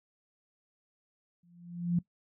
sine tone with exponential growth, 173.5 Hz, F3, 11 cents flat, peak -22 dBFS, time 1.43-1.99 s, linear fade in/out 5 ms, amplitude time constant 120 ms, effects noise-tail reverb RT60 0.1 s tail -19 dB re dry

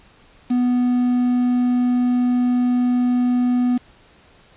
triangle tone with quantisation, 246.9 Hz, B3, in tune, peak -13 dBFS, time 0.5-3.78 s, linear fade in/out 10 ms, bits 6, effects pink hiss -51 dBFS RMS until 4.56 s + resampled to 8000 Hz

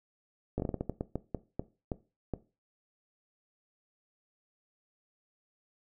slowing click train, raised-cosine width 2 ms, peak -19 dBFS, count 14, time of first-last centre 0.58-2.337 s, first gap 18 ms, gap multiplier 1.3, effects noise-tail reverb RT60 0.3 s tail -17 dB re dry

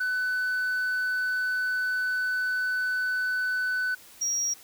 sine tone pair in turn, 1500 / 5663 Hz, F#6 / F8, +23 / +23 cents, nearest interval octave + major seventh, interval 2300 cents, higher second, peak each -22 dBFS, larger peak neither, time 0-3.95 / 4.21-4.54 s, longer first, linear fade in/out 10 ms, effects tanh soft clip ceiling -24 dBFS + white hiss -51 dBFS RMS until 4.63 s

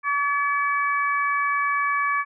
harmonic tone, 571 Hz, D5, 49 cents flat, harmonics 2 / 3 / 4, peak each -22 / -26 / -28 dBFS, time 0.03-2.25 s, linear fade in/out 50 ms, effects none

